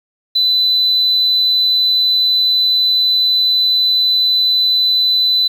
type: tone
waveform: sine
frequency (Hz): 4004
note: B7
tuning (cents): +23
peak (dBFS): -9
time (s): 0.35-5.48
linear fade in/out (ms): 10
effects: tanh soft clip ceiling -7 dBFS + 7-bit